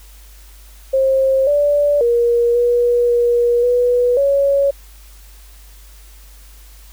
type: tone with pitch steps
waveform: sine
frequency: 533 / 581 / 473.7 / 481.2 / 477.8 / 489.3 / 558 Hz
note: C5 / D5 / A#4 / B4 / A#4 / B4 / C#5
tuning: +32 / -19 / +28 / -45 / +43 / -16 / +11 cents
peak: -11 dBFS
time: 0.93-4.71 s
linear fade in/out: 10 ms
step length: 540 ms
effects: added 50 Hz sine -39 dBFS peak until 6.92 s + white hiss -47 dBFS RMS until 6.92 s